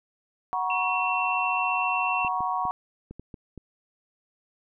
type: chord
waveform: sine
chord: F# major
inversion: none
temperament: equal with one note detuned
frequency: 740 / 954.1 / 1108.7 Hz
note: F#5 / A#5 / C#6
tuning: 0 / +40 / 0 cents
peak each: -29 dBFS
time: 0.53-2.71 s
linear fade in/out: 0 ms
type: tone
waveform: sine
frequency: 2704 Hz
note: E7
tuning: 43 cents sharp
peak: -27 dBFS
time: 0.7-2.28 s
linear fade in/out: 2 ms
type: clicks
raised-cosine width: 3 ms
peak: -27 dBFS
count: 7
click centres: 2.248 / 2.406 / 2.653 / 3.11 / 3.196 / 3.342 / 3.577 s
effects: none